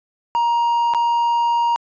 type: tone with dropouts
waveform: triangle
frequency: 941 Hz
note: A#5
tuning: 16 cents sharp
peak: -13 dBFS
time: 0.35-1.76 s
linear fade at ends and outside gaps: 0 ms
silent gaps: 0.937-0.947 s
effects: resampled to 16000 Hz